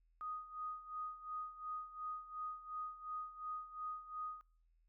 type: tone with tremolo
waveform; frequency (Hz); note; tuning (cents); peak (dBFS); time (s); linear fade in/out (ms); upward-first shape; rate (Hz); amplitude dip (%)
sine; 1244.5; D#6; 0; -40; 0.21-4.41; 0; sine; 2.8; 80
effects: noise-tail reverb RT60 0.4 s tail -23 dB re dry + added 41 Hz sine -70 dBFS peak until 4.88 s